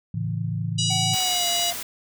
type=chord; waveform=sine; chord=A major; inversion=none; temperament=equal with one note detuned; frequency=110 / 139.23 / 164.81 Hz; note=A2 / C#3 / E3; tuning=0 / +8 / 0 cents; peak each=-27 / -31 / -28 dBFS; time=0.14-1.15 s; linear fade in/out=5 ms
type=harmonic tone; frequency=971 Hz; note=B5; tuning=30 cents flat; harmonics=3 / 4 / 5 / 6 / 7 / 8 / 9; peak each=-26 / -28 / -30 / -32 / -33 / -34 / -35 dBFS; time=0.78-1.71 s; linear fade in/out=10 ms
type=tone with pitch glide; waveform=square; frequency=754 to 695.4 Hz; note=F#5 to F5; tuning=+32 to -8 cents; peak=-29 dBFS; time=0.9-1.73 s; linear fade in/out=5 ms; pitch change=-140 cents; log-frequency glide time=1.15-1.48 s
type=noise; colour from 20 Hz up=white; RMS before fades=-32 dBFS; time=1.13-1.83 s; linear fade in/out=5 ms
effects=none